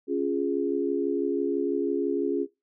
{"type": "chord", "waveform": "sine", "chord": "Db major", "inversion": "none", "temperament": "equal", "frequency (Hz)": [277.2, 349.2, 415.3], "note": ["Db4", "F4", "Ab4"], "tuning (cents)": [0, 0, 0], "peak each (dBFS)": -28, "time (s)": [0.07, 2.47], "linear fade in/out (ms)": 50, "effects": ["noise-tail reverb RT60 0.2 s tail -17 dB re dry"]}